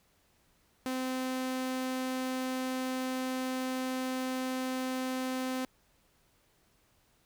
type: tone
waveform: sawtooth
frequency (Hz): 258.1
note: C4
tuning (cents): -23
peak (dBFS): -28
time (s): 0.86-5.65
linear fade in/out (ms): 0
effects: pink hiss -69 dBFS RMS until 7.25 s